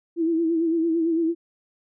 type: tone with vibrato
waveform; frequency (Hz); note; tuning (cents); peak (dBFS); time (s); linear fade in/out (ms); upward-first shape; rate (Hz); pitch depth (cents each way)
sine; 329.6; E4; 0; -19; 0.16-1.35; 50; sine; 8.9; 55
effects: none

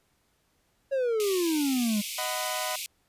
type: exponential sweep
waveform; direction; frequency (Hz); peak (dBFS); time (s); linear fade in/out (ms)
triangle; down; 558 to 200.6; -22; 0.91-2.02; 20
type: high-pass noise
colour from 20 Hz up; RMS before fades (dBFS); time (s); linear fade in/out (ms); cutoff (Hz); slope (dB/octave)
pink; -35; 1.2-2.86; 0; 2200; 96
type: chord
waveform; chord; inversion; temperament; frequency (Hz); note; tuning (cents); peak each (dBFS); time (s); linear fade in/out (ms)
sawtooth; B major; first; equal with one note detuned; 622.3 / 740 / 1002.7; D#5 / F#5 / B5; 0 / 0 / +26; -31; 2.18-2.76; 5
effects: pink hiss -70 dBFS RMS until 3.08 s + resampled to 32000 Hz

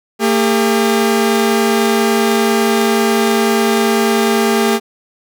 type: tone pair together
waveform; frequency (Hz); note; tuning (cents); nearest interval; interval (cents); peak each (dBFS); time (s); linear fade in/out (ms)
sawtooth; 226.5 / 402.9; A#3 / G4; -50 / +48; minor seventh; 998; -10; 0.19-4.8; 50
effects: none

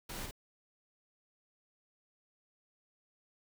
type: noise with echo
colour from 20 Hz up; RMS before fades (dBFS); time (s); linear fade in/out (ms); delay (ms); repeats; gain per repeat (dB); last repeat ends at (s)
pink; -43; 0.09-0.26; 5; 51; 1; -3; 0.311
effects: none

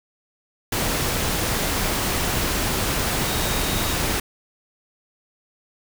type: tone in noise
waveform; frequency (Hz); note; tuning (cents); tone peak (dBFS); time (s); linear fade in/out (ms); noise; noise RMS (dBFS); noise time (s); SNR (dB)
sine; 3753; A#7; +11; -34; 3.26-3.94; 5; pink; -23; 0.72-4.2; -14
effects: none

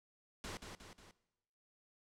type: noise with echo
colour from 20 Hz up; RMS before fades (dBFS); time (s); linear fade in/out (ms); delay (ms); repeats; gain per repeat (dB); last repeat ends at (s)
pink; -45; 0.44-0.57; 0; 180; 3; -5; 1.11
effects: noise-tail reverb RT60 1.0 s tail -19 dB re dry + low-pass 8000 Hz 12 dB/octave

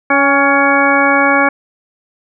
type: harmonic tone with a mistuned harmonic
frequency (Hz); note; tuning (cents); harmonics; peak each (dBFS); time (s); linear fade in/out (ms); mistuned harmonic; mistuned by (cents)
280; C#4; +18; 1 / 2 / 3 / 4 / 5 / 6 / 8; -16 / -16 / -16 / -16 / -16 / -16 / -16; 0.1-1.49; 5; 3; -31
effects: none

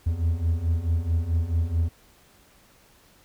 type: beating tone pair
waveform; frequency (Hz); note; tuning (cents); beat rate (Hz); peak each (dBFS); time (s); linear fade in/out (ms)
triangle; 80.1 / 84.7; E2 / E2; -49 / +48; 4.6; -25 / -21; 0.06-1.89; 10
effects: pink hiss -57 dBFS RMS until 3.24 s

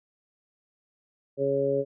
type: harmonic tone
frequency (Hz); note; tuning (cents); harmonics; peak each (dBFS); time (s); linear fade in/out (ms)
138.59; C#3; 0; 1 / 2 / 3 / 4; -35 / -33 / -26 / -26; 1.37-1.85; 50
effects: none

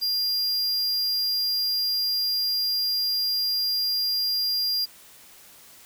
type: tone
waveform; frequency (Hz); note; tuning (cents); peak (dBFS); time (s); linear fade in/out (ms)
square; 4800; D8; +37; -23; 0.01-4.86; 20
effects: white hiss -50 dBFS RMS until 5.85 s

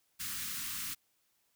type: band-stop noise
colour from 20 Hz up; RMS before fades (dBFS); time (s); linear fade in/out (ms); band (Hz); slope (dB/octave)
white; -39; 0.19-0.95; 20; 290 to 1100; 48
effects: white hiss -75 dBFS RMS until 1.55 s

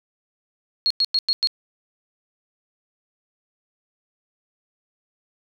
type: tone bursts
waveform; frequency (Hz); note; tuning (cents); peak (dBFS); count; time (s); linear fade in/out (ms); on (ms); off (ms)
sine; 4300; C8; +47; -16; 5; 0.86-1.472; 0; 44; 98
effects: none

